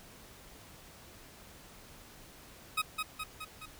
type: tone with echo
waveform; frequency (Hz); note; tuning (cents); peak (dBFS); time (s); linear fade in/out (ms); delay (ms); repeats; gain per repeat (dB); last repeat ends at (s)
20% pulse; 1262; D#6; +24; -23; 2.77-2.82; 10; 210; 4; -4; 3.66
effects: pink hiss -54 dBFS RMS until 3.79 s